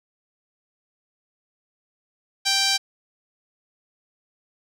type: tone with band-pass filter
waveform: sawtooth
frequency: 784 Hz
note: G5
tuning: in tune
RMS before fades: -21 dBFS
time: 2.45-2.78 s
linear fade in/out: 20 ms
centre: 4800 Hz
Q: 1.9
effects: none